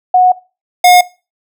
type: tone pair in turn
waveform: sine / square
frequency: 733 / 719.2 Hz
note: F#5 / F#5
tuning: -16 / -49 cents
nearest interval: unison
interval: 33 cents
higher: first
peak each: -4 dBFS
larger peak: neither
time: 0.14-0.32 / 0.84-1.01 s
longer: first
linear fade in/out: 5 ms
effects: noise-tail reverb RT60 0.3 s tail -20 dB re dry